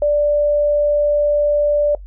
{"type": "tone", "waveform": "sine", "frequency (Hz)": 587.3, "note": "D5", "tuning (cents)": 0, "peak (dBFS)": -12, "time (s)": [0.02, 1.95], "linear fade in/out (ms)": 2, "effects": ["noise-tail reverb RT60 0.1 s tail -20 dB re dry", "added 47 Hz sine -32 dBFS peak until 2.06 s"]}